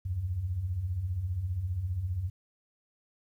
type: beating tone pair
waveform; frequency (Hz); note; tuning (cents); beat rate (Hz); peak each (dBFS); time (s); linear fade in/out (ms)
sine; 77.78 / 92.78; D#2 / F#2; 0 / +5; 15; -38 / -30; 0.05-2.3; 10
effects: 11-bit